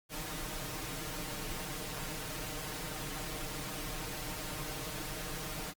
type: noise with comb filter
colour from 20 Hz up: pink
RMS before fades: -40 dBFS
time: 0.09-5.74 s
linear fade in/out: 50 ms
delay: 6.5 ms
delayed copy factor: +0.9
effects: Opus 48 kbps